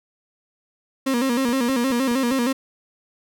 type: tone with vibrato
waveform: 35% pulse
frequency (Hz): 252.5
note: B3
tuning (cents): +39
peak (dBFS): -17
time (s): 1.06-2.53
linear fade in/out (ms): 10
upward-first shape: square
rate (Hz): 6.4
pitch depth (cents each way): 100
type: click train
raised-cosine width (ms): 2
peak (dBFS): -25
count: 5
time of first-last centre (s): 1.49-2.322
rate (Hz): 4.81
effects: none